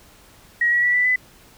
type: tone with pitch steps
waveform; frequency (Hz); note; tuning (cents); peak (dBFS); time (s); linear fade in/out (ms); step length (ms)
sine; 1900 / 1925.4 / 1951.2 / 1977.3 / 2004; A#6 / B6 / B6 / B6 / B6; +33 / -45 / -21 / +2 / +25; -15; 0.61-1.16; 5; 110
effects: pink hiss -50 dBFS RMS until 1.57 s